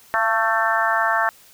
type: harmonic tone with a mistuned harmonic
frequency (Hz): 222.8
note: A3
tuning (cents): +22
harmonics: 3 / 4 / 5 / 6 / 7 / 8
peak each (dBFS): -24 / -24 / -24 / -24 / -24 / -24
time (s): 0.14-1.29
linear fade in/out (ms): 0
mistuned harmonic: 3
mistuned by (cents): +29
effects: white hiss -50 dBFS RMS until 1.53 s